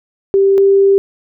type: tone pair in turn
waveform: sine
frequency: 392 / 393.6 Hz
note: G4 / G4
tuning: 0 / +7 cents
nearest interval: unison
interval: 7 cents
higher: second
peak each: -7 / -6 dBFS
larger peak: second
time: 0.34-0.58 / 0.58-0.98 s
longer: second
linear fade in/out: 0 ms
effects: none